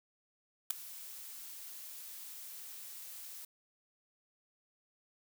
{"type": "noise with ADSR envelope", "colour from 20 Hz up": "blue", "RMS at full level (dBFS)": -27, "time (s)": [0.7, 3.45], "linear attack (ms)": 8, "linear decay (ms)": 3, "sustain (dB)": -21, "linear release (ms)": 3, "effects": []}